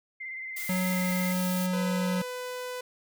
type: tone with vibrato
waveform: sine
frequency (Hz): 2075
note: C7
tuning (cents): -15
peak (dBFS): -35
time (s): 0.2-1.33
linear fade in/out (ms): 10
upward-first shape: square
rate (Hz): 18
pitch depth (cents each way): 25
type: noise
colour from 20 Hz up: blue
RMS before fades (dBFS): -37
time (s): 0.56-1.67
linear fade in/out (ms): 10
type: tone with pitch glide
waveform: square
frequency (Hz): 184.4 to 182.91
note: F#3 to F#3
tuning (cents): -6 to -20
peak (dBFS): -27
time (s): 0.69-2.22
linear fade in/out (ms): 5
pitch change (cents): -14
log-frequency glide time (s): 0.85-1.03
type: tone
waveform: sawtooth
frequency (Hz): 499.8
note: B4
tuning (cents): +21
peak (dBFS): -30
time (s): 1.73-2.81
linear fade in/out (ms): 5
effects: none